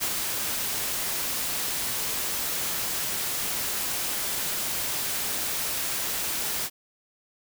white noise with ADSR envelope, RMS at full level -26 dBFS, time 0-6.7 s, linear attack 32 ms, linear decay 62 ms, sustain -3 dB, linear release 53 ms, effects none

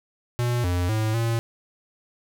square tone with pitch steps, 121 / 88.7 / 109.3 / 115.4 Hz, B2 / F2 / A2 / A#2, -35 / +27 / -11 / -17 cents, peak -22 dBFS, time 0.39-1.39 s, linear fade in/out 0 ms, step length 250 ms, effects none

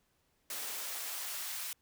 white noise with high-pass filter sweep, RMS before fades -40 dBFS, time 0.5-1.73 s, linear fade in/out 2 ms, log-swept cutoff 320 to 1200 Hz, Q 0.74, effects pink hiss -75 dBFS RMS until 1.81 s

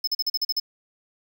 square tone bursts, 5210 Hz, E8, 21 cents flat, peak -22 dBFS, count 8, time 0.04-0.599 s, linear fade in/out 5 ms, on 34 ms, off 41 ms, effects none

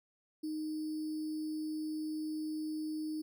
sine tone with sample-and-hold, 309.6 Hz, D#4, 9 cents flat, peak -35 dBFS, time 0.43-3.22 s, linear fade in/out 10 ms, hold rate 4900 Hz, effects none

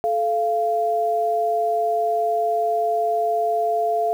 sine tone pair together, 434.7 / 690 Hz, A4 / F5, -21 / -21 cents, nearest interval minor sixth, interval 800 cents, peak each -24 / -19 dBFS, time 0.04-4.13 s, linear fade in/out 0 ms, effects 8-bit

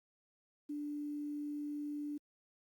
sine tone with quantisation, 293.7 Hz, D4, in tune, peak -38 dBFS, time 0.69-2.18 s, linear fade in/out 10 ms, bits 11, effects Opus 48 kbps

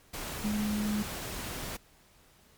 sine tone in noise, 210 Hz, G#3, 19 cents sharp, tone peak -28 dBFS, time 0.44-1.03 s, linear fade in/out 10 ms, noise pink, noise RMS -38 dBFS, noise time 0.13-1.77 s, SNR +7 dB, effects pink hiss -61 dBFS RMS until 2.57 s + MP3 96 kbps

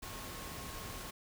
sine tone in noise, 1084 Hz, C#6, 39 cents flat, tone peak -53 dBFS, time 0.02-1.11 s, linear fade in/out 10 ms, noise pink, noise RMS -45 dBFS, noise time 0.02-1.11 s, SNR -11 dB, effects none

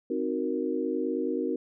sine chord, C half-diminished seventh, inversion none, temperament equal, 261.6 / 311.1 / 370 / 466.2 Hz, C4 / Eb4 / Gb4 / Bb4, 0 / 0 / 0 / 0 cents, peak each -32 dBFS, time 0.1-1.56 s, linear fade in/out 5 ms, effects none

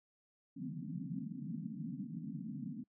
pink band-pass noise, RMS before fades -43 dBFS, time 0.56-2.84 s, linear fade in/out 10 ms, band 140 to 280 Hz, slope 96 dB/octave, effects noise-tail reverb RT60 0.1 s tail -26 dB re dry

